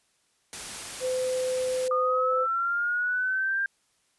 white noise, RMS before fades -37 dBFS, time 0.53-1.88 s, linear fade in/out 0 ms
sine tone, 511 Hz, C5, 41 cents flat, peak -25 dBFS, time 1-2.47 s, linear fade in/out 50 ms
sine linear sweep, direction up, 1214 to 1600 Hz, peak -24 dBFS, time 1.91-3.66 s, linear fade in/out 2 ms
effects white hiss -69 dBFS RMS until 4.18 s + resampled to 24000 Hz

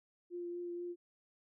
sine tone with vibrato, 349.2 Hz, F4, in tune, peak -39 dBFS, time 0.3-0.96 s, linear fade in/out 50 ms, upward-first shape triangle, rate 4.1 Hz, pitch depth 15 cents each way, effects none

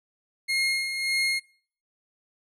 30% pulse tone with tremolo, 2144 Hz, C7, 42 cents sharp, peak -19 dBFS, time 0.48-1.4 s, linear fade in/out 20 ms, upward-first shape sine, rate 1.7 Hz, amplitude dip 55%, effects noise-tail reverb RT60 0.5 s tail -23 dB re dry + low-pass 11000 Hz 12 dB/octave

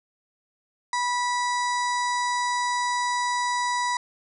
harmonic tone with a mistuned harmonic, 980 Hz, B5, 14 cents flat, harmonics 1 / 2 / 4 / 5 / 6 / 7 / 8 / 9, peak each -24 / -30 / -36 / -38 / -40 / -41 / -42 / -43 dBFS, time 0.93-3.97 s, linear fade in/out 2 ms, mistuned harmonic 9, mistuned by +36 cents, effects none

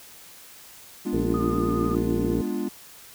triangle chord, G# diminished seventh, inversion none, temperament equal, 207.7 / 246.9 / 293.7 / 349.2 Hz, G#3 / B3 / D4 / F4, 0 / 0 / 0 / 0 cents, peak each -29 dBFS, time 1.05-2.69 s, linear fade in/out 10 ms
harmonic tone, 57.2 Hz, A#1, 32 cents flat, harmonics 1 / 2 / 3 / 4 / 5 / 6 / 7 / 8, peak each -32 / -32 / -32 / -32 / -32 / -32 / -32 / -32 dBFS, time 1.13-2.42 s, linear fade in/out 5 ms
sine tone with vibrato, 1229 Hz, D#6, 22 cents flat, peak -31 dBFS, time 1.34-1.95 s, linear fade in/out 2 ms, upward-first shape sine, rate 10 Hz, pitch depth 26 cents each way
effects white hiss -47 dBFS RMS until 3.14 s

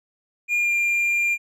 triangle tone with pitch glide, 2419 to 2394 Hz, D#7 to D7, -49 to +33 cents, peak -17 dBFS, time 0.48-1.38 s, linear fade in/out 50 ms, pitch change -18 cents, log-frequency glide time 0.58-0.72 s, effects none

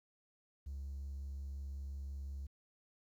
triangle tone with vibrato, 69.1 Hz, C#2, 5 cents flat, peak -38 dBFS, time 0.66-2.47 s, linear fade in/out 10 ms, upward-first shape sine, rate 5.6 Hz, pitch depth 9 cents each way, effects tanh soft clip ceiling -37 dBFS + 12-bit

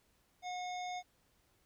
harmonic tone, 724 Hz, F#5, 38 cents flat, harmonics 1 / 3 / 5 / 7 / 9, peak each -39 / -48 / -51 / -58 / -55 dBFS, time 0.42-1.03 s, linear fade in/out 50 ms, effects pink hiss -73 dBFS RMS until 1.65 s

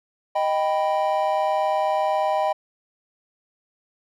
triangle chord, Eb augmented, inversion none, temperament equal, 622.3 / 784 / 987.8 Hz, Eb5 / G5 / B5, 0 / 0 / 0 cents, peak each -21 / -21 / -25 dBFS, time 0.35-2.53 s, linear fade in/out 10 ms, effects none

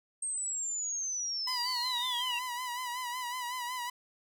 sine linear sweep, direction down, 8490 to 2700 Hz, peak -32 dBFS, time 0.22-2.39 s, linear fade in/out 5 ms
sawtooth tone with vibrato, 987.8 Hz, B5, in tune, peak -31 dBFS, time 1.47-3.9 s, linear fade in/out 5 ms, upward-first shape sine, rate 5.4 Hz, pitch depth 59 cents each way
effects none

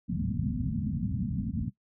white low-pass noise, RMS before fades -30 dBFS, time 0.08-1.7 s, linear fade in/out 20 ms, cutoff 250 Hz, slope 96 dB/octave, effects noise-tail reverb RT60 0.1 s tail -19 dB re dry + high-pass 60 Hz 12 dB/octave

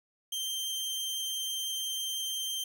sawtooth tone, 3147 Hz, G7, 6 cents sharp, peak -29 dBFS, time 0.32-2.64 s, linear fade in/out 5 ms, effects none

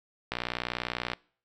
click train, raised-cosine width 0.3 ms, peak -14 dBFS, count 50, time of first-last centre 0.32-1.134 s, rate 60.2 Hz, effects noise-tail reverb RT60 0.5 s tail -24 dB re dry

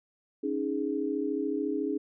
sine chord, C# suspended second, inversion none, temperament equal, 277.2 / 311.1 / 415.3 Hz, C#4 / D#4 / G#4, 0 / 0 / 0 cents, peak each -32 dBFS, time 0.43-1.98 s, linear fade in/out 10 ms, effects none

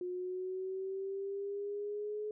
sine linear sweep, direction up, 358.1 to 425.2 Hz, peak -36 dBFS, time 0.01-2.31 s, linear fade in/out 2 ms, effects none

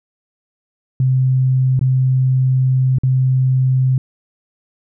sine tone with dropouts, 130 Hz, C3, 11 cents flat, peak -11 dBFS, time 1-3.98 s, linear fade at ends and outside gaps 2 ms, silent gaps 1.793-1.812 / 2.985-3.034 s, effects none

